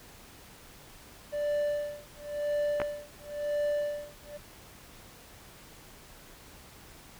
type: tone with tremolo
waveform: triangle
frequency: 587.3 Hz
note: D5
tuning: in tune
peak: -24 dBFS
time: 1.32-4.38 s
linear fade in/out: 20 ms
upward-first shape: sine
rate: 0.96 Hz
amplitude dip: 100%
type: clicks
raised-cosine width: 0.5 ms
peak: -16 dBFS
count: 2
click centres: 2.801 / 2.817 s
effects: pink hiss -52 dBFS RMS until 7.19 s